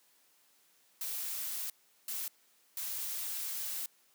blue noise bursts at uneven times, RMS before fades -38 dBFS, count 3, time 1.01-1.7 / 2.08-2.28 / 2.77-3.86 s, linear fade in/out 2 ms, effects white hiss -68 dBFS RMS until 4.14 s + high-pass 200 Hz 12 dB/octave

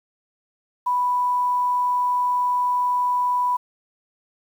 sine tone with quantisation, 987.8 Hz, B5, in tune, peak -18 dBFS, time 0.86-3.57 s, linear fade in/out 10 ms, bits 8, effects none

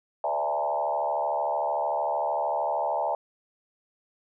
sine tone with frequency modulation, 745 Hz, F#5, 12 cents sharp, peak -24 dBFS, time 0.24-3.15 s, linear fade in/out 2 ms, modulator 73.2 Hz, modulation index 2.6, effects none

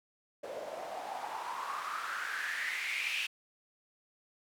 white noise with band-pass filter sweep, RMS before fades -38 dBFS, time 0.43-3.27 s, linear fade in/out 10 ms, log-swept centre 520 to 2700 Hz, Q 6.2, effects none

